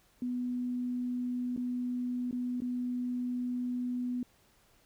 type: tone with dropouts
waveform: sine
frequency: 247.3 Hz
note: B3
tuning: 3 cents sharp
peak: -31 dBFS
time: 0.22-4.23 s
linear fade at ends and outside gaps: 2 ms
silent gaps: 1.564-1.575 / 2.311-2.327 / 2.604-2.619 s
effects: pink hiss -66 dBFS RMS until 4.85 s